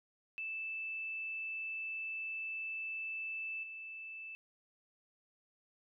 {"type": "tone with level steps", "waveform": "sine", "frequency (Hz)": 2637, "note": "E7", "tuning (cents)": 0, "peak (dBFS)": [-38, -44], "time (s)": [0.38, 4.35], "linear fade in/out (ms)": 0, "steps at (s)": 3.63, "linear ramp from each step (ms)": 5, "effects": []}